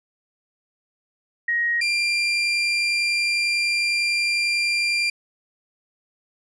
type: tone pair in turn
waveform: sine / 30% pulse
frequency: 1884 / 2383 Hz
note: A#6 / D7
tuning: +18 / +25 cents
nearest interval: major third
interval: 407 cents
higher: second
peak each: -19 / -17 dBFS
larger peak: second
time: 1.48-1.81 / 1.81-5.1 s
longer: second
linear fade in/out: 5 ms
effects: resampled to 22050 Hz